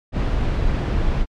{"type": "noise", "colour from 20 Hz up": "brown", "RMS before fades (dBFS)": -19, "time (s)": [0.12, 1.26], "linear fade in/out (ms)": 50, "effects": ["low-pass 4000 Hz 12 dB/octave", "MP3 96 kbps"]}